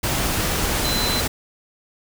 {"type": "tone in noise", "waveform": "sine", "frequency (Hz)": 4040, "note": "B7", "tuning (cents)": 39, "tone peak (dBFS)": -24, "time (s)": [0.84, 1.21], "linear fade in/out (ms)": 10, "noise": "pink", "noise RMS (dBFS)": -22, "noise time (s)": [0.03, 1.28], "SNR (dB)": -5, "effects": []}